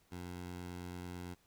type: tone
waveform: 15% pulse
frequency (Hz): 89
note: F2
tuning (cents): +33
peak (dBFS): -37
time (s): 0.11-1.35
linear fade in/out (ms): 20
effects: pink hiss -71 dBFS RMS until 1.46 s